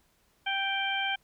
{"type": "harmonic tone", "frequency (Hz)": 784, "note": "G5", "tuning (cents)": 0, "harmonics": [1, 2, 3, 4], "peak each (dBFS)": [-33, -33, -33, -33], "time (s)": [0.46, 1.16], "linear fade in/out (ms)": 10, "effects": ["pink hiss -68 dBFS RMS until 1.23 s"]}